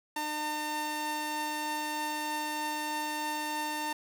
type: tone pair together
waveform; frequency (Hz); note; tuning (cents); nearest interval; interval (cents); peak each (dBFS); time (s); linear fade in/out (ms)
sawtooth; 303.2 / 906.4; D#4 / A#5; -45 / -49; octave + perfect fifth; 1896; -35 / -29; 0.16-3.93; 5
effects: 9-bit